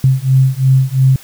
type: beating tone pair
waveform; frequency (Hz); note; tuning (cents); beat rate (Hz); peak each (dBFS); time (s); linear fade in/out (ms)
sine; 130.81 / 133.71; C3 / C3; 0 / +38; 2.9; -11; 0.04-1.16; 2
effects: white hiss -39 dBFS RMS until 1.23 s